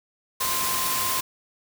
sine tone in noise, 1044 Hz, C6, 4 cents flat, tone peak -29 dBFS, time 0.4-1.21 s, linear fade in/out 10 ms, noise white, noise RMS -26 dBFS, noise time 0.4-1.21 s, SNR -6 dB, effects none

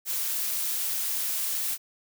blue noise, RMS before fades -29 dBFS, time 0.05-1.78 s, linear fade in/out 50 ms, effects none

